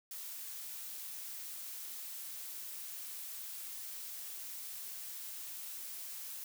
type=noise; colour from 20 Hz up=blue; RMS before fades=-45 dBFS; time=0.11-6.44 s; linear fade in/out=2 ms; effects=none